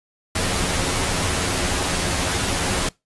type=noise with comb filter; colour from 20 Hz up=pink; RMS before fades=-22 dBFS; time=0.35-2.89 s; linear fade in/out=5 ms; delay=11 ms; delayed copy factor=+0.65; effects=noise-tail reverb RT60 0.2 s tail -23 dB re dry + resampled to 24000 Hz